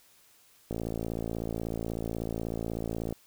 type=click train; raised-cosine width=2 ms; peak=-20 dBFS; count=137; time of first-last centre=0.71-3.126 s; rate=56.3 Hz; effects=white hiss -61 dBFS RMS until 3.26 s